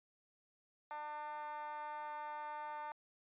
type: tone with high-pass filter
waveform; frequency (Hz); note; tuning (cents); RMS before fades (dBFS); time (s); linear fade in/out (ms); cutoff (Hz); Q
10% pulse; 299.5; D4; +34; -45; 0.91-2.92; 0; 810; 6.7
effects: resampled to 8000 Hz